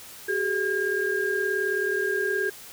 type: tone cluster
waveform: sine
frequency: 381.4 / 420.3 / 1617 Hz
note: G4 / G#4 / G#6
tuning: -47 / +21 / -47 cents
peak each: -28 / -29 / -26 dBFS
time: 0.28-2.5 s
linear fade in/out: 10 ms
effects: white hiss -44 dBFS RMS until 2.72 s